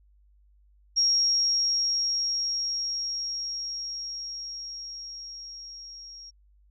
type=tone with level ramp; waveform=sine; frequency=5588 Hz; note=F8; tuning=in tune; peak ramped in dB=-19 to -42 dBFS; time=0.96-6.31 s; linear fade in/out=20 ms; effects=added 50 Hz sine -57 dBFS peak until 6.7 s